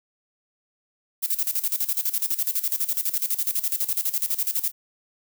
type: noise with tremolo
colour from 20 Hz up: violet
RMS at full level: -23 dBFS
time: 1.22-4.72 s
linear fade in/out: 20 ms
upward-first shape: square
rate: 12 Hz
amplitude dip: 80%
effects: none

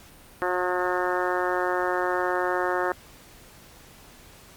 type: harmonic tone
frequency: 180.6 Hz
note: F#3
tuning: 42 cents flat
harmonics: 2 / 3 / 4 / 5 / 6 / 7 / 8 / 9 / 10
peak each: -28 / -30 / -31 / -32 / -33 / -33 / -34 / -35 / -35 dBFS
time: 0.42-2.92 s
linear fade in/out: 0 ms
effects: pink hiss -50 dBFS RMS until 4.56 s + Opus 48 kbps

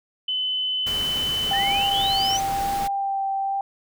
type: tone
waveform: sine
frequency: 3025 Hz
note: F#7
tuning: 38 cents sharp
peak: -22 dBFS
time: 0.28-2.37 s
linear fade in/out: 5 ms
type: noise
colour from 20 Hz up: pink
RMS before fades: -33 dBFS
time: 0.86-2.88 s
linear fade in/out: 10 ms
type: tone with vibrato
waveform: sine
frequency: 788 Hz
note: G5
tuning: 9 cents sharp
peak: -22 dBFS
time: 1.51-3.61 s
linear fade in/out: 2 ms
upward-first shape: sine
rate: 0.97 Hz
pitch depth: 15 cents each way
type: exponential sweep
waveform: sine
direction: up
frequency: 1760 to 6190 Hz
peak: -27 dBFS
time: 1.53-2.4 s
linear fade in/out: 5 ms
effects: none

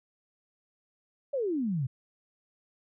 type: exponential sweep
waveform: sine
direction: down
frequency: 587 to 121.3 Hz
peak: -27 dBFS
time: 1.33-1.87 s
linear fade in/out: 10 ms
effects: none

